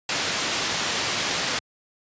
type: low-pass noise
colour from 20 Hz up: white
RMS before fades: -26 dBFS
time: 0.09-1.59 s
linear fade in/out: 2 ms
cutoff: 5300 Hz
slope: 12 dB/octave
effects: high-pass 100 Hz 12 dB/octave + resampled to 16000 Hz